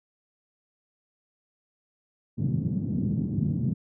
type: band-pass noise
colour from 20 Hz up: white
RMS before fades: -27 dBFS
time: 2.37-3.74 s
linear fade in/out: 20 ms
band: 110 to 200 Hz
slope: 24 dB/octave
effects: none